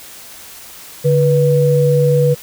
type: tone pair together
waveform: sine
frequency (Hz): 145.11 / 488.1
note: D3 / B4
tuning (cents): -20 / -20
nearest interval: octave + major sixth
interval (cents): 2100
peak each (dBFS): -12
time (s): 1.04-2.35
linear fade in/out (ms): 20
effects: white hiss -36 dBFS RMS until 2.42 s